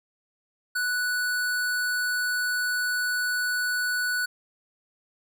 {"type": "tone", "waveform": "square", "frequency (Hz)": 1480, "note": "F#6", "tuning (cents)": 0, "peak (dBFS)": -25, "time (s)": [0.75, 4.26], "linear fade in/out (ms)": 10, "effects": []}